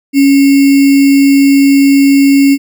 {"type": "tone with sample-and-hold", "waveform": "sine", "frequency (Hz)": 277.2, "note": "C#4", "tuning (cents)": 0, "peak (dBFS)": -3, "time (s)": [0.13, 2.58], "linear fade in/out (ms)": 50, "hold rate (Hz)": 2450, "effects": []}